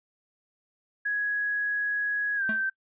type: tone with pitch glide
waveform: sine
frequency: 1668 to 1556.3 Hz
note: G#6 to G6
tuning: +7 to -13 cents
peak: -25 dBFS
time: 1.05-2.7 s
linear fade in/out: 10 ms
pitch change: -120 cents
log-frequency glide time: 2.36-2.44 s
type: tone with exponential decay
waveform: square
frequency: 217.1 Hz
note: A3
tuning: 23 cents flat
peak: -29 dBFS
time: 2.49-2.65 s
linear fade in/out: 2 ms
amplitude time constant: 34 ms
effects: noise-tail reverb RT60 0.1 s tail -24 dB re dry + resampled to 8000 Hz

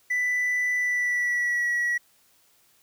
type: tone with pitch glide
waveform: triangle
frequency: 1985 to 1926.3 Hz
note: B6 to B6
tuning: +8 to -44 cents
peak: -20 dBFS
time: 0.1-1.98 s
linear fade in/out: 10 ms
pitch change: -52 cents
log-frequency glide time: 0.76-1.68 s
effects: tanh soft clip ceiling -16 dBFS + white hiss -62 dBFS RMS until 2.82 s

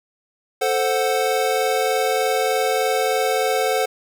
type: chord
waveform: square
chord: F# diminished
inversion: first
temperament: equal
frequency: 440 / 523.3 / 740 Hz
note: A4 / C5 / F#5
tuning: 0 / 0 / 0 cents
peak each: -23 dBFS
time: 0.61-3.86 s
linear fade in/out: 10 ms
effects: none

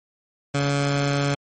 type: tone with notch filter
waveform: 15% pulse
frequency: 141.6 Hz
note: C#3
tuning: 37 cents sharp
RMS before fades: -22 dBFS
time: 0.54-1.35 s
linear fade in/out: 10 ms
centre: 360 Hz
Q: 1.7
effects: MP3 32 kbps

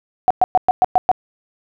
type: tone bursts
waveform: sine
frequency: 740 Hz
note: F#5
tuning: in tune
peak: -8 dBFS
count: 7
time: 0.28-1.115 s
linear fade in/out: 0 ms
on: 25 ms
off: 110 ms
effects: none

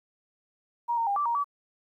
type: tone with pitch steps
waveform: sine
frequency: 946 / 920 / 803 / 1167 / 939 / 1146 Hz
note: A#5 / A#5 / G5 / D6 / A#5 / D6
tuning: +25 / -23 / +41 / -11 / +12 / -43 cents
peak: -24 dBFS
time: 0.88-1.444 s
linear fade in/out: 20 ms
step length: 94 ms
effects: 11-bit

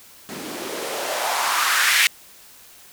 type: noise with band-pass filter sweep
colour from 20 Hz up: blue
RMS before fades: -22 dBFS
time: 0.29-2.07 s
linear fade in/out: 0 ms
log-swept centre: 210 to 2200 Hz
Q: 2.4
effects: white hiss -47 dBFS RMS until 2.92 s

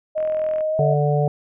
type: tone with pitch glide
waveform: sine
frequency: 622.3 to 638 Hz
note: D#5 to D#5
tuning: 0 to +43 cents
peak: -19 dBFS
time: 0.15-0.95 s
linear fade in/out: 20 ms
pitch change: +43 cents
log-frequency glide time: 0.71-0.79 s
type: click train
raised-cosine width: 0.5 ms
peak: -24 dBFS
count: 19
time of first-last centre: 0.18-0.608 s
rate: 42.1 Hz
type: harmonic tone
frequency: 146.83 Hz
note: D3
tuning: in tune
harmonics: 1 / 3 / 4 / 5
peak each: -18 / -23 / -24 / -25 dBFS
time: 0.79-1.28 s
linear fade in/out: 2 ms
effects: none

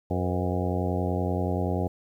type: harmonic tone with a mistuned harmonic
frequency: 90.5 Hz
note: F#2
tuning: 38 cents flat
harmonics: 1 / 2 / 3 / 4 / 5 / 6 / 7 / 8 / 9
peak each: -28 / -31 / -33 / -34 / -35 / -36 / -36 / -37 / -38 dBFS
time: 0.1-1.88 s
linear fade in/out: 10 ms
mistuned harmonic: 6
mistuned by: -71 cents
effects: 10-bit

